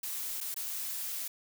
blue noise with dropouts, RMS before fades -37 dBFS, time 0.03-1.28 s, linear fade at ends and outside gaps 5 ms, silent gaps 0.405-0.41 / 0.543-0.563 s, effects none

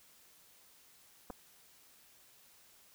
clicks, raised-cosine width 1 ms, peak -30 dBFS, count 2, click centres 1.301 / 1.305 s, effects white hiss -63 dBFS RMS until 2.94 s

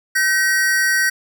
square tone pair together, 1535 / 1894.9 Hz, G6 / A#6, -37 / +28 cents, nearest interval major third, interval 365 cents, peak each -18 dBFS, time 0.15-1.1 s, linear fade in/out 10 ms, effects none

